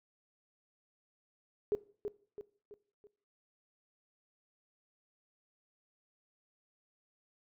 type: tone with echo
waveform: sine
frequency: 415.3 Hz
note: G#4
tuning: in tune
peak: -27 dBFS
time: 1.72-1.75 s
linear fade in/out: 0 ms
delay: 330 ms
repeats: 4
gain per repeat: -7 dB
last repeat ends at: 3.07 s
effects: noise-tail reverb RT60 0.5 s tail -20 dB re dry